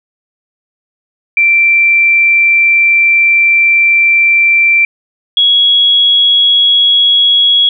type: tone pair in turn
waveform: sine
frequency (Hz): 2349 / 3332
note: D7 / G#7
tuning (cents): 0 / +5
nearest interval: tritone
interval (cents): 605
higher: second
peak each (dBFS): -5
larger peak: neither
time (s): 1.37-4.85 / 5.37-7.69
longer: first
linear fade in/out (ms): 2
effects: none